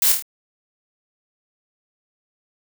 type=noise with echo; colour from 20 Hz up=blue; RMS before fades=-17 dBFS; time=0.02-0.12 s; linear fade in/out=2 ms; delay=26 ms; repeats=4; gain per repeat=-4 dB; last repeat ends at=0.224 s; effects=none